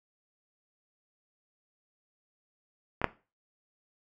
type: clicks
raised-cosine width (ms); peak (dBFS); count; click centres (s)
0.5; -17 / -7; 2; 3.016 / 3.043
effects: noise-tail reverb RT60 0.3 s tail -17 dB re dry